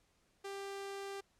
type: tone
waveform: sawtooth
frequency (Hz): 395.2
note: G4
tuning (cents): +14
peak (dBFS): -38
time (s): 0.44-1.21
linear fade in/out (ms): 10
effects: pink hiss -74 dBFS RMS until 1.39 s + low-pass 10000 Hz 12 dB/octave